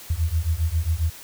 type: beating tone pair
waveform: sine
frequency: 77.78 / 85.18 Hz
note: D#2 / F2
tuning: 0 / -43 cents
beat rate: 7.4 Hz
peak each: -23 dBFS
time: 0.1-1.1 s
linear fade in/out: 5 ms
effects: white hiss -42 dBFS RMS until 1.23 s